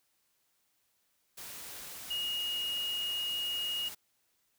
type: tone in noise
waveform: sine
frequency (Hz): 2870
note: F7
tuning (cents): +47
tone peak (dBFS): -32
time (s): 2.1-3.89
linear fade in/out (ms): 10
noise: white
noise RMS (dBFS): -45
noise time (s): 1.37-3.95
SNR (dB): +10
effects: white hiss -75 dBFS RMS until 4.58 s